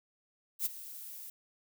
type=noise with ADSR envelope; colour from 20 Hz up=violet; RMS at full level=-30 dBFS; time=0.59-1.3 s; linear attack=65 ms; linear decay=20 ms; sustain=-16 dB; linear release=4 ms; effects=none